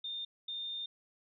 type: tone bursts at uneven times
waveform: sine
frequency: 3626 Hz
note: A#7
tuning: 49 cents flat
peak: -37 dBFS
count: 2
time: 0.04-0.25 / 0.48-0.86 s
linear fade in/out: 5 ms
effects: none